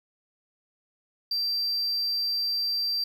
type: tone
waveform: sine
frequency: 4700 Hz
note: D8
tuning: 1 cent sharp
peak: -22 dBFS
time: 1.31-3.04 s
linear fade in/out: 5 ms
effects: tanh soft clip ceiling -24 dBFS + 10-bit